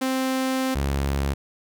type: tone pair in turn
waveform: sawtooth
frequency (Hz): 261.8 / 69.34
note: C4 / C#2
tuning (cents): +1 / +1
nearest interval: octave + major seventh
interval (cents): 2300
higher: first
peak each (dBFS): -18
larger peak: neither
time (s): 0.01-0.75 / 0.75-1.34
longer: first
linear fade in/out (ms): 10
effects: none